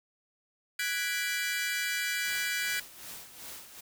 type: chord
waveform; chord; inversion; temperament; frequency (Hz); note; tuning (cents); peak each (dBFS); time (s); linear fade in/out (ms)
sawtooth; G# half-diminished seventh; third; equal; 1480 / 1661.2 / 1975.5 / 2349; F#6 / G#6 / B6 / D7; 0 / 0 / 0 / 0; -32; 0.79-2.8; 5
type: noise with tremolo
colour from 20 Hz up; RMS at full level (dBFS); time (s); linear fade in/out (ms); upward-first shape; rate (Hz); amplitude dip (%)
white; -43; 2.25-3.81; 10; sine; 2.6; 65
effects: none